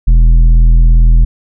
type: tone with tanh clipping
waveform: sine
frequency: 41.2 Hz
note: E1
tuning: in tune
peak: -4 dBFS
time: 0.07-1.25 s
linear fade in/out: 10 ms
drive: 8 dB
effects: none